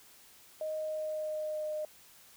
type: tone with pitch glide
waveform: sine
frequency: 622.3 to 612 Hz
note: D#5 to D#5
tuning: 0 to -29 cents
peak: -33 dBFS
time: 0.61-1.85 s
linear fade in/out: 2 ms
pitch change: -29 cents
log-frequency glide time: 0.78-1.72 s
effects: white hiss -58 dBFS RMS until 2.36 s